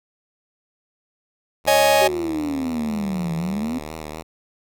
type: tone with vibrato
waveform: 5% pulse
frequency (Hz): 77.78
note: D#2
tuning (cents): 0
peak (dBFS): -20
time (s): 1.64-4.23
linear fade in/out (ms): 20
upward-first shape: sine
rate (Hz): 4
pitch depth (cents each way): 58
type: chord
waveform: 45% pulse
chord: C# suspended second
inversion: none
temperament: just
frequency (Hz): 554.4 / 623.7 / 831.5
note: C#5 / D#5 / G#5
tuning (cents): 0 / +4 / +2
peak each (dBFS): -18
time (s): 1.67-2.08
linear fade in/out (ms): 10
type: exponential two-way sweep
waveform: sine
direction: down then up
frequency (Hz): 390.3 to 163.1 to 261.2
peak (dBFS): -22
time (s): 2.01-3.79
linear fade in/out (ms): 10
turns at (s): 3.36
effects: none